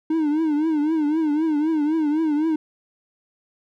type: tone with vibrato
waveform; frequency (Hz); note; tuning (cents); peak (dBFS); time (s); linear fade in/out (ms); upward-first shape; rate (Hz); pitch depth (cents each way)
triangle; 308; D#4; -17; -16; 0.1-2.56; 5; triangle; 3.9; 120
effects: none